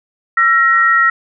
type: tone pair together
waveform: sine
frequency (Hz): 1348.7 / 1887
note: E6 / A#6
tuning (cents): +39 / +21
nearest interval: tritone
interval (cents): 582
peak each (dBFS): -11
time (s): 0.37-1.1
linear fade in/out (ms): 5
effects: none